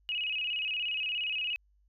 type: tone with vibrato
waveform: sine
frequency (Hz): 2717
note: F7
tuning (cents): -48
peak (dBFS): -30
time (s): 0.09-1.56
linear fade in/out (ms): 0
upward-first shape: square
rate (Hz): 17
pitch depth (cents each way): 110
effects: added 50 Hz sine -64 dBFS peak until 1.88 s